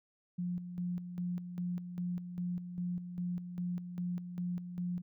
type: tone with tremolo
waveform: sine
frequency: 177.3 Hz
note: F3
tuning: 26 cents sharp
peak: -33 dBFS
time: 0.38-5.02 s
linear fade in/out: 10 ms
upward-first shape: square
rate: 2.5 Hz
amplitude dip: 60%
effects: none